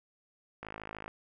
click train, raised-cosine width 0.5 ms, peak -26 dBFS, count 25, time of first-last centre 0.63-1.079 s, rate 53.4 Hz, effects none

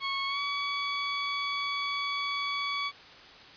15% pulse tone with pitch glide, 1100 to 1134.2 Hz, C#6 to C#6, -14 to +39 cents, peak -23 dBFS, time 0-2.92 s, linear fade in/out 50 ms, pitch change +53 cents, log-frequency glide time 0.27-0.4 s, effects white hiss -50 dBFS RMS until 3.56 s + resampled to 11025 Hz

